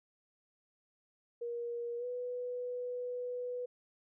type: tone with pitch glide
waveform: sine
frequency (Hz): 473.9 to 493.5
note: A#4 to B4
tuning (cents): +28 to -1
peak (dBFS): -36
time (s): 1.41-3.66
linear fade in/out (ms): 10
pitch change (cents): +71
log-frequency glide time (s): 1.98-2.05
effects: none